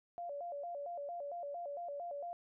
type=tone with vibrato; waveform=sine; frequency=630 Hz; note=D#5; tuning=21 cents sharp; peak=-40 dBFS; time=0.18-2.33 s; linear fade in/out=0 ms; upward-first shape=square; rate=4.4 Hz; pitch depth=170 cents each way; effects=none